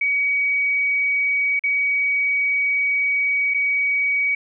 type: tone with dropouts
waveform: sine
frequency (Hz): 2262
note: C#7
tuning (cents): +34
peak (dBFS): -17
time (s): 0.01-4.35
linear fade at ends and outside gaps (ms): 5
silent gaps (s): 1.594-1.637 / 3.539-3.544
effects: none